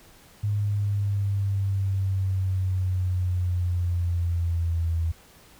sine linear sweep, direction down, 103.83 to 82 Hz, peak -22 dBFS, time 0.43-5.12 s, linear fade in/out 10 ms, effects pink hiss -53 dBFS RMS until 5.59 s

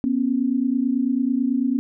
sine tone pair together, 243.4 / 272.5 Hz, B3 / C#4, -25 / -29 cents, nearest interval major second, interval 196 cents, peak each -21 dBFS, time 0.04-1.79 s, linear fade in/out 0 ms, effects none

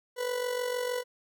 40% pulse tone with amplitude modulation, 493.9 Hz, B4, in tune, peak -26 dBFS, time 0.16-1.04 s, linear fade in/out 50 ms, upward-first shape sine, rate 46.5 Hz, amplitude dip 60%, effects none

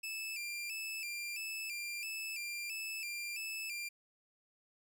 sawtooth tone with vibrato, 2498 Hz, D#7, 6 cents sharp, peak -36 dBFS, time 0.03-3.89 s, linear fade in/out 10 ms, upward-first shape square, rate 1.5 Hz, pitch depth 82 cents each way, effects none

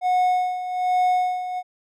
triangle tone with tremolo, 730 Hz, F#5, 24 cents flat, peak -14 dBFS, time 0.01-1.63 s, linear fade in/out 50 ms, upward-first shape sine, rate 1.2 Hz, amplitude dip 70%, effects none

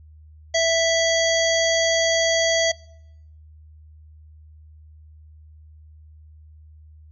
harmonic tone, 659.3 Hz, E5, in tune, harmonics 1 / 3 / 5 / 7 / 9 / 10, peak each -19 / -24 / -26 / -27 / -29 / -29 dBFS, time 0.54-2.72 s, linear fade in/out 10 ms, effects noise-tail reverb RT60 0.8 s tail -24 dB re dry + added 77 Hz sine -44 dBFS peak until 7.11 s

